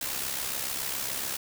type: noise with amplitude modulation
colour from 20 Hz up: white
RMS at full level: -30 dBFS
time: 0.01-1.37 s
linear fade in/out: 5 ms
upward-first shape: sine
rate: 67.1 Hz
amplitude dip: 55%
effects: none